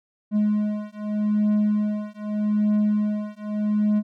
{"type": "beating tone pair", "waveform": "triangle", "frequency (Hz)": [209.8, 210.62], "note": ["G#3", "G#3"], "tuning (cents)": [18, 25], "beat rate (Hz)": 0.82, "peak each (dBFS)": -21, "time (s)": [0.31, 4.03], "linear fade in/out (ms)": 50, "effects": []}